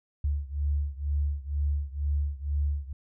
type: beating tone pair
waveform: sine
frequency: 71.5 / 73.6 Hz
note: D2 / D2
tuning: -46 / +4 cents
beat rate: 2.1 Hz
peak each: -28 / -30 dBFS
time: 0.24-2.93 s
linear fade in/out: 5 ms
effects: none